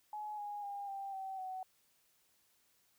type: tone with pitch steps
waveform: sine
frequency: 845 / 825.2 / 805.9 / 787 / 768.6 / 750.6 Hz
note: G#5 / G#5 / G5 / G5 / G5 / F#5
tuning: +30 / -11 / +48 / +7 / -34 / +25 cents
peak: -40 dBFS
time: 0.13-1.63 s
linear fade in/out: 2 ms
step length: 250 ms
effects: white hiss -73 dBFS RMS until 2.98 s